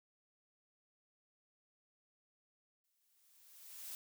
blue noise with exponential growth, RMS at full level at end -45 dBFS, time 2.84-3.95 s, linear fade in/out 1 ms, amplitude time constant 240 ms, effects none

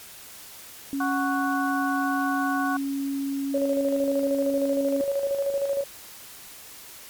sine tone, 276.3 Hz, C#4, 6 cents flat, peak -25 dBFS, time 0.93-5.01 s, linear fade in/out 0 ms
harmonic tone, 370 Hz, F#4, in tune, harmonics 2 / 3 / 4, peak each -29 / -29 / -29 dBFS, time 1-2.77 s, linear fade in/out 5 ms
sine tone with tremolo, 557 Hz, C#5, 8 cents sharp, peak -21 dBFS, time 3.54-5.84 s, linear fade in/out 5 ms, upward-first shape square, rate 13 Hz, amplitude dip 45%
effects white hiss -44 dBFS RMS until 7.09 s + MP3 96 kbps

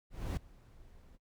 brown noise with ADSR envelope, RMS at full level -33 dBFS, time 0.1-1.18 s, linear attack 270 ms, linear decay 4 ms, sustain -24 dB, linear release 32 ms, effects noise-tail reverb RT60 0.1 s tail -23 dB re dry

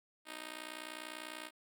5% pulse tone with amplitude modulation, 311.1 Hz, D#4, in tune, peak -29 dBFS, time 0.25-1.51 s, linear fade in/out 50 ms, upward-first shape sine, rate 60.1 Hz, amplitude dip 90%, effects none

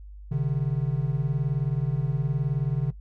triangle beating tone pair, 132.1 / 151.1 Hz, C3 / D3, +17 / +50 cents, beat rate 19 Hz, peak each -24 dBFS, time 0.31-2.91 s, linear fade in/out 10 ms, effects noise-tail reverb RT60 0.1 s tail -17 dB re dry + added 50 Hz sine -40 dBFS peak until 3 s

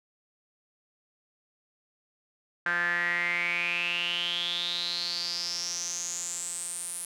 sawtooth tone with band-pass filter sweep, 173.8 Hz, F3, 8 cents flat, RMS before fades -31 dBFS, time 2.66-7.05 s, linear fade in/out 2 ms, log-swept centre 1600 to 10000 Hz, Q 9.4, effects none

